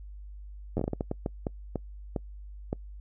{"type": "slowing click train", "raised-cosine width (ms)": 2, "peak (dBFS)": -16, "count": 14, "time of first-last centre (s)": [0.77, 2.729], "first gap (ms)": 10, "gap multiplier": 1.4, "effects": ["noise-tail reverb RT60 0.1 s tail -26 dB re dry", "added 50 Hz sine -41 dBFS peak until 3 s"]}